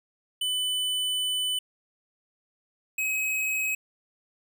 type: tone pair in turn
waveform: square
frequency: 3000 / 2546 Hz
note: F#7 / D#7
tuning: +23 / +39 cents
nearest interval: minor third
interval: 284 cents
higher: first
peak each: -26 dBFS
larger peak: neither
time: 0.41-1.59 / 2.98-3.75 s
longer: first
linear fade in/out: 5 ms
effects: none